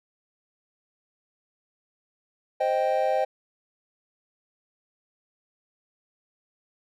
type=chord; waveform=triangle; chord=C minor; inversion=none; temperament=equal; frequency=523.3 / 622.3 / 784 Hz; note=C5 / Eb5 / G5; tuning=0 / 0 / 0 cents; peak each=-24 dBFS; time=2.6-3.25 s; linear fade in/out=10 ms; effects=none